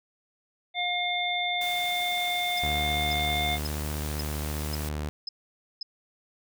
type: harmonic tone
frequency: 712 Hz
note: F5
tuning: 33 cents sharp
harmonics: 1 / 3 / 5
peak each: -30 / -30 / -30 dBFS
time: 0.74-3.59 s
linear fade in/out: 50 ms
type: noise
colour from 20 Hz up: white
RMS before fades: -40 dBFS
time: 1.61-4.89 s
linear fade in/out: 2 ms
type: tone bursts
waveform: sine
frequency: 5100 Hz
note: D#8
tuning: 42 cents sharp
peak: -31 dBFS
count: 7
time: 2.57-5.83 s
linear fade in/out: 5 ms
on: 20 ms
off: 520 ms
type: tone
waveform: sawtooth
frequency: 75.1 Hz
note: D2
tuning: 39 cents sharp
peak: -26 dBFS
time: 2.63-5.09 s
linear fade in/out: 0 ms
effects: none